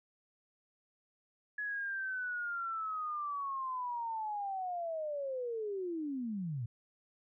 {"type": "linear sweep", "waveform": "sine", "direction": "down", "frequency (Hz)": [1696, 108.7], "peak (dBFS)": -35, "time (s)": [1.58, 6.66], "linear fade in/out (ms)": 5, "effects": []}